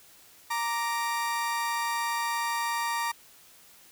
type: tone pair together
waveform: 30% pulse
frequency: 932.3 / 1174.6 Hz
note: A#5 / D6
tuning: 0 / 0 cents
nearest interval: major third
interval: 400 cents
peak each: -26 / -31 dBFS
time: 0.5-3.12 s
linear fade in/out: 10 ms
effects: white hiss -55 dBFS RMS until 3.91 s